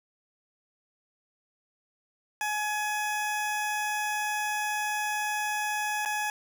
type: tone with dropouts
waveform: 20% pulse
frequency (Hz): 843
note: G#5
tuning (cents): +26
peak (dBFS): -23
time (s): 2.41-6.3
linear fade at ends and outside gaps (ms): 1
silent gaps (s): 6.051-6.058
effects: none